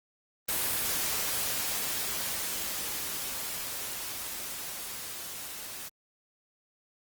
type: noise with level ramp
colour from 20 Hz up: white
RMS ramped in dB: -29 to -41 dBFS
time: 0.48-5.89 s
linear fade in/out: 10 ms
effects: Opus 24 kbps